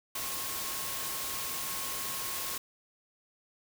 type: tone in noise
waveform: sine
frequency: 1083 Hz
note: C#6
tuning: 41 cents flat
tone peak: -45 dBFS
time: 0.15-2.58 s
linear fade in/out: 5 ms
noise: white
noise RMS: -36 dBFS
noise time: 0.15-2.58 s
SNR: -12 dB
effects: none